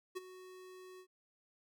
square tone with ADSR envelope, 370 Hz, F#4, in tune, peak -38 dBFS, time 0.15-1.07 s, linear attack 20 ms, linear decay 23 ms, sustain -14 dB, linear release 76 ms, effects none

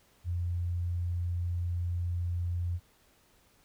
sine tone, 87.31 Hz, F2, in tune, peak -29 dBFS, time 0.24-2.8 s, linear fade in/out 50 ms, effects pink hiss -65 dBFS RMS until 3.64 s

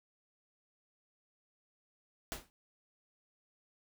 pink noise with exponential decay, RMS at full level -36 dBFS, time 2.32-2.5 s, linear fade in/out 0 ms, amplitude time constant 37 ms, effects none

